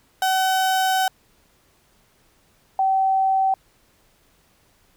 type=tone pair in turn; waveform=35% pulse / sine; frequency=757 / 768.5 Hz; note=F#5 / G5; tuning=+39 / -35 cents; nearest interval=unison; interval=26 cents; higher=second; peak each=-16 dBFS; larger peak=neither; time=0.22-1.08 / 2.79-3.54 s; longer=first; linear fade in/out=2 ms; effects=pink hiss -60 dBFS RMS until 4.96 s